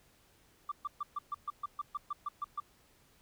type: tone bursts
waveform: sine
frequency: 1174.7 Hz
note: D6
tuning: in tune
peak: -32 dBFS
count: 13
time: 0.69-2.601 s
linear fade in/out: 5 ms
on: 27 ms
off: 130 ms
effects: tanh soft clip ceiling -29 dBFS + pink hiss -66 dBFS RMS until 3.21 s